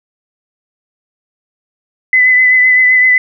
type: tone with vibrato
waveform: sine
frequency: 2013 Hz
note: B6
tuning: 33 cents sharp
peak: -5 dBFS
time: 2.13-3.18 s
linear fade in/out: 2 ms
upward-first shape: triangle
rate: 7.8 Hz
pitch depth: 27 cents each way
effects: none